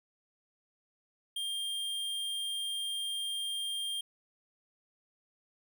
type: tone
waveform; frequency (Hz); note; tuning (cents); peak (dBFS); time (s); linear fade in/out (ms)
square; 3200; G7; +35; -34; 1.36-4.01; 5
effects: none